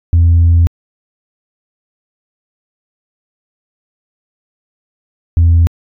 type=tone pair in turn; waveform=sine; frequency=84.4 / 83.91 Hz; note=E2 / E2; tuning=+41 / +31 cents; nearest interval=unison; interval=10 cents; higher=first; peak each=-3 dBFS; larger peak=neither; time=0.13-0.67 / 5.37-5.67 s; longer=first; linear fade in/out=0 ms; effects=tanh soft clip ceiling -3 dBFS